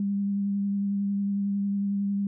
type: tone with vibrato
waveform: sine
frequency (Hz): 200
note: G3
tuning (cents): +35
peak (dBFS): -24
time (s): 0-2.27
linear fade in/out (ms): 2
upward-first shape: triangle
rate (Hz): 11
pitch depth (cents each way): 18
effects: none

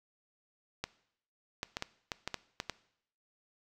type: clicks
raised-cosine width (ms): 0.2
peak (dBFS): -17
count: 9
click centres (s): 0.84 / 1.631 / 1.769 / 1.824 / 2.118 / 2.276 / 2.343 / 2.601 / 2.697
effects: noise-tail reverb RT60 0.7 s tail -19 dB re dry

